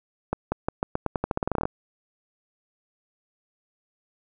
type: accelerating click train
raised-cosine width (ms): 1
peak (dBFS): -10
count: 18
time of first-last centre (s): 0.33-1.655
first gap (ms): 190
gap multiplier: 0.87
effects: none